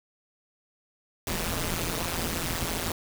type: noise with amplitude modulation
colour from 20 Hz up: pink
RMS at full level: -26 dBFS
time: 1.27-2.92 s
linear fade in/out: 2 ms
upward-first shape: sine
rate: 169 Hz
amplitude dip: 100%
effects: none